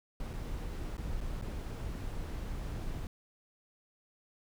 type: noise with dropouts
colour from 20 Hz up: brown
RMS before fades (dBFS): -38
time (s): 0.2-3.07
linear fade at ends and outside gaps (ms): 1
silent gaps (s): 0.332-0.336 / 0.969-0.979 / 1.206-1.211 / 1.414-1.422
effects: none